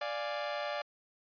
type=chord; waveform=sawtooth; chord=D diminished; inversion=none; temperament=equal; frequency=587.3 / 698.5 / 830.6 Hz; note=D5 / F5 / Ab5; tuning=0 / 0 / 0 cents; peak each=-32 / -37 / -38 dBFS; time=0.01-0.82 s; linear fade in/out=5 ms; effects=resampled to 11025 Hz